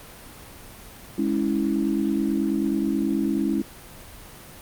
sine chord, C# minor, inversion second, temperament equal with one note detuned, 207.7 / 277.2 / 326.4 Hz, G#3 / C#4 / E4, 0 / 0 / -17 cents, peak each -25 dBFS, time 1.18-3.62 s, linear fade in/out 5 ms, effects pink hiss -43 dBFS RMS until 4.61 s + Opus 32 kbps

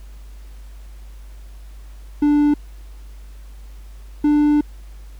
triangle tone pair in turn, 293.7 / 296.1 Hz, D4 / D4, 0 / +14 cents, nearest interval unison, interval 14 cents, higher second, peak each -10 dBFS, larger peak neither, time 2.22-2.54 / 4.24-4.61 s, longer second, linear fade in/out 5 ms, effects added 50 Hz sine -35 dBFS peak until 5.19 s + pink hiss -53 dBFS RMS until 5.19 s

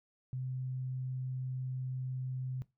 sine tone, 129 Hz, C3, 24 cents flat, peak -35 dBFS, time 0.33-2.62 s, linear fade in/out 0 ms, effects noise-tail reverb RT60 0.2 s tail -18 dB re dry

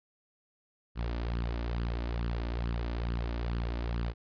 sawtooth tone with flanger, 58.27 Hz, A#1, in tune, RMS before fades -33 dBFS, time 0.95-4.14 s, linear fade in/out 50 ms, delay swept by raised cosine 0.64 to 3.44 ms, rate 2.3 Hz, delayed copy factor +0.55, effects resampled to 11025 Hz

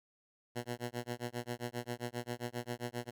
10% pulse tone with tremolo, 120.9 Hz, B2, 36 cents flat, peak -27 dBFS, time 0.55-3.11 s, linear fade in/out 20 ms, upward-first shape sine, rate 7.5 Hz, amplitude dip 100%, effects none

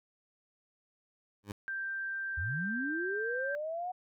15% pulse tone with exponential growth, 102 Hz, G#2, 31 cents flat, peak -29 dBFS, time 1.43-1.52 s, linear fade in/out 5 ms, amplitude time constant 19 ms
sine tone, 1574 Hz, G6, 7 cents sharp, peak -34 dBFS, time 1.68-3.55 s, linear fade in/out 0 ms
sine linear sweep, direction up, 69.2 to 741 Hz, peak -34 dBFS, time 2.37-3.92 s, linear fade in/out 10 ms
effects none

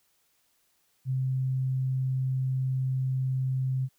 sine tone, 130.81 Hz, C3, in tune, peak -25 dBFS, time 1.05-3.89 s, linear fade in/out 50 ms, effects white hiss -70 dBFS RMS until 3.98 s

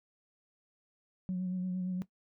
sine tone with vibrato, 183.2 Hz, F#3, 17 cents flat, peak -30 dBFS, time 1.29-2.02 s, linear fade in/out 0 ms, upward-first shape sine, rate 8.7 Hz, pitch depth 24 cents each way, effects noise-tail reverb RT60 0.1 s tail -17 dB re dry + tanh soft clip ceiling -28 dBFS

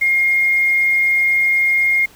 sine tone with quantisation, 2134 Hz, C7, 34 cents sharp, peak -12 dBFS, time 0.01-2.06 s, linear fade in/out 10 ms, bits 6, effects pink hiss -46 dBFS RMS until 2.15 s

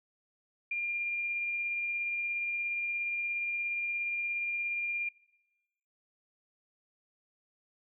sine tone with tremolo, 2400 Hz, D7, 37 cents sharp, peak -30 dBFS, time 0.71-5.09 s, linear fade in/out 5 ms, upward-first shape triangle, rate 17 Hz, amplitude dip 25%, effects noise-tail reverb RT60 1.0 s tail -22 dB re dry

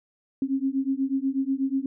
sine beating tone pair, 265.4 / 273.6 Hz, C4 / C#4, +25 / -23 cents, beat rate 8.2 Hz, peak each -26 dBFS, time 0.42-1.86 s, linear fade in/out 2 ms, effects none

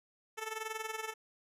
10% pulse tone with amplitude modulation, 440 Hz, A4, in tune, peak -27 dBFS, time 0.37-1.14 s, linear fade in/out 20 ms, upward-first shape sine, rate 21.1 Hz, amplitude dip 75%, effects resampled to 32000 Hz

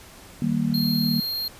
sine chord, Eb major, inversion none, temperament just, 155.56 / 194.45 / 233.3 Hz, Eb3 / G3 / Bb3, 0 / -14 / +2 cents, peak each -26 / -26 / -23 dBFS, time 0.42-1.2 s, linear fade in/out 2 ms
square tone, 4215 Hz, C8, 12 cents sharp, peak -26 dBFS, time 0.74-1.48 s, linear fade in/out 2 ms
effects pink hiss -46 dBFS RMS until 1.59 s + resampled to 32000 Hz

